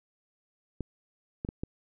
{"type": "clicks", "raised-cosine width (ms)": 3, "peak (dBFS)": -20, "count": 4, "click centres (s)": [0.807, 1.449, 1.489, 1.635], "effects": []}